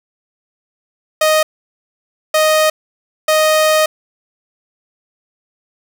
sawtooth tone bursts at uneven times, 622.3 Hz, D#5, in tune, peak -6 dBFS, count 3, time 1.21-1.43 / 2.34-2.7 / 3.28-3.86 s, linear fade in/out 5 ms, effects none

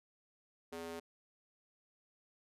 square tone with high-pass filter, 83.4 Hz, E2, 21 cents sharp, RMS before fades -45 dBFS, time 0.72-1 s, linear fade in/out 10 ms, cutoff 360 Hz, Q 1.8, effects resampled to 32000 Hz

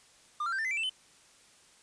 triangle tone with pitch steps, 1200 / 1370.5 / 1565.2 / 1787.6 / 2042 / 2332 / 2663 / 3041 Hz, D6 / F6 / G6 / A6 / C7 / D7 / E7 / F#7, +37 / -33 / -3 / +27 / -43 / -13 / +17 / +47 cents, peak -28 dBFS, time 0.4-0.896 s, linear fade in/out 5 ms, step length 62 ms, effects white hiss -60 dBFS RMS until 1.82 s + resampled to 22050 Hz

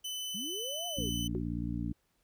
sawtooth tone, 3016 Hz, F#7, 32 cents sharp, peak -33 dBFS, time 0.04-1.28 s, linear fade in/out 10 ms
sine linear two-way sweep, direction up then down, 175.1 to 719 to 354.7 Hz, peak -40 dBFS, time 0.34-1.1 s, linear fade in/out 10 ms, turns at 0.87 s
harmonic tone, 58.27 Hz, A#1, in tune, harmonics 1 / 2 / 3 / 4 / 5, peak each -39 / -39 / -39 / -39 / -39 dBFS, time 0.97-1.93 s, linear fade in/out 10 ms
sine tone with exponential decay, 365.6 Hz, F#4, 21 cents flat, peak -30 dBFS, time 1.35-1.47 s, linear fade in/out 0 ms, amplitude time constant 26 ms
effects pink hiss -75 dBFS RMS until 2.23 s

